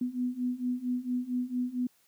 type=beating tone pair; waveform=sine; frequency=246.1 / 250.5 Hz; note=B3 / B3; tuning=-6 / +25 cents; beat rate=4.4 Hz; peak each=-33 / -31 dBFS; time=0.01-1.87 s; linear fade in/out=5 ms; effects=white hiss -67 dBFS RMS until 2.07 s + high-pass 100 Hz 12 dB/octave